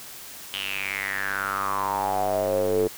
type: tone with band-pass filter sweep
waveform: square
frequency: 49 Hz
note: G1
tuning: in tune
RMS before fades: -26 dBFS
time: 0.53-2.88 s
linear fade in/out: 10 ms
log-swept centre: 3100 to 410 Hz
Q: 7.5
effects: white hiss -41 dBFS RMS until 2.97 s